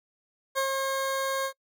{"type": "tone with ADSR envelope", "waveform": "20% pulse", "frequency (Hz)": 538, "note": "C5", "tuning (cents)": 48, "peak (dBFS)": -19, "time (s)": [0.55, 1.53], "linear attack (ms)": 30, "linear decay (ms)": 97, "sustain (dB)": -3, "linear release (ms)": 79, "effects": ["noise-tail reverb RT60 0.1 s tail -25 dB re dry"]}